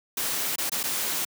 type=noise with dropouts; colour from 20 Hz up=white; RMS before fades=-28 dBFS; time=0.17-1.25 s; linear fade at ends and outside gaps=5 ms; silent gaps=0.559-0.582 / 0.696-0.718 / 0.831-0.837 s; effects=high-pass 150 Hz 12 dB/octave